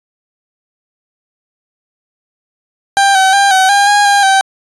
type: tone with pitch steps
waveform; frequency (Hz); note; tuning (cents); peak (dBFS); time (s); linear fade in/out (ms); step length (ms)
30% pulse; 792 / 763 / 797 / 757 / 805 / 820 / 806 / 775; G5 / G5 / G5 / F#5 / G5 / G#5 / G5 / G5; +18 / -47 / +28 / +39 / +46 / -22 / +48 / -20; -4; 2.97-4.41; 0; 180
effects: resampled to 24000 Hz